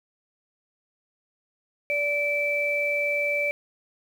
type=tone pair together; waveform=sine; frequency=581 / 2324 Hz; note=D5 / D7; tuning=-19 / -19 cents; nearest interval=2 octaves; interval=2400 cents; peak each=-27 / -24 dBFS; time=1.9-3.51 s; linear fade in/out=0 ms; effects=8-bit